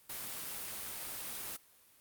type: noise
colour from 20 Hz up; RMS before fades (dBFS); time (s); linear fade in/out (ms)
white; -42; 0.09-1.57; 10
effects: white hiss -64 dBFS RMS until 2 s + Opus 32 kbps